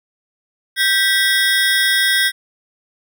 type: ring-modulated tone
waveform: 25% pulse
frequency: 1760 Hz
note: A6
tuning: in tune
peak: -6 dBFS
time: 0.76-2.32 s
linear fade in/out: 50 ms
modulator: 191 Hz
effects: none